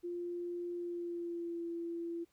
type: tone with pitch glide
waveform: sine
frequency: 349.2 to 338.5 Hz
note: F4 to E4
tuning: 0 to +46 cents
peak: -37 dBFS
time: 0.03-2.25 s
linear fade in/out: 20 ms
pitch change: -54 cents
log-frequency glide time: 0.75-1.65 s
effects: pink hiss -75 dBFS RMS until 2.32 s